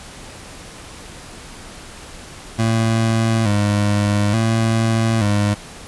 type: tone with vibrato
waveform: 25% pulse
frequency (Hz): 107.8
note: A2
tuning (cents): -35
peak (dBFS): -11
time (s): 2.58-5.55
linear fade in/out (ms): 20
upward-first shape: square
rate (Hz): 0.57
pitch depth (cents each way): 81
effects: pink hiss -37 dBFS RMS until 5.87 s + resampled to 24000 Hz